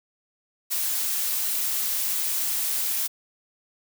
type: noise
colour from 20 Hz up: blue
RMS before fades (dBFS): -26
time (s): 0.7-3.08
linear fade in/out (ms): 20
effects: none